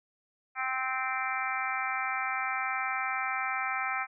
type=harmonic tone; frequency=260.4 Hz; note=C4; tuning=8 cents flat; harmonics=3 / 4 / 5 / 6 / 7 / 8 / 9; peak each=-36 / -40 / -34 / -39 / -40 / -38 / -36 dBFS; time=0.55-4.07 s; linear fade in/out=50 ms; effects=none